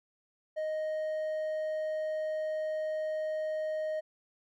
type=tone with hard clipping; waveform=sine; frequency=622.3 Hz; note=D#5; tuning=in tune; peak=-32 dBFS; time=0.56-4.01 s; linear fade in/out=20 ms; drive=3 dB; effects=none